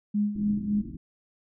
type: tone with tremolo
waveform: sine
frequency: 207.3 Hz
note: G#3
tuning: 3 cents flat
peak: -21 dBFS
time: 0.14-0.82 s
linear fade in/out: 10 ms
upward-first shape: sine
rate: 3.6 Hz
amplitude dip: 70%
type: low-pass noise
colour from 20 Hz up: white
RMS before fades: -39 dBFS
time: 0.35-0.97 s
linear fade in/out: 5 ms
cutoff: 330 Hz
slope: 96 dB/octave
effects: none